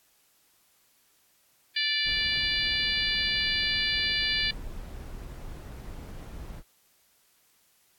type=harmonic tone; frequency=585 Hz; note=D5; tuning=7 cents flat; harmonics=3 / 4 / 5 / 6 / 7 / 8; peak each=-32 / -32 / -32 / -32 / -32 / -32 dBFS; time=1.76-4.51 s; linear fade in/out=5 ms
type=noise; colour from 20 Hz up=brown; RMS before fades=-40 dBFS; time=2.04-6.63 s; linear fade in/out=50 ms
effects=white hiss -65 dBFS RMS until 7.98 s + AAC 64 kbps